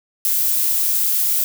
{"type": "noise", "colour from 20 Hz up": "violet", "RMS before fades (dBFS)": -18, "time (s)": [0.25, 1.44], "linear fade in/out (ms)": 0, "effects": []}